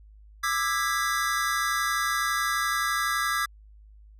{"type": "chord", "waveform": "square", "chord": "E dominant seventh", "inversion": "third", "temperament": "just", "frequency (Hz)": [1186.7, 1318.5, 1648.1, 1977.8], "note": ["D6", "E6", "G#6", "B6"], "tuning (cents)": [18, 0, -14, 2], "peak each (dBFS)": [-30, -31, -30, -33], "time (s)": [0.43, 3.46], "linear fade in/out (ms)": 10, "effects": ["added 52 Hz sine -48 dBFS peak until 4.19 s", "resampled to 32000 Hz"]}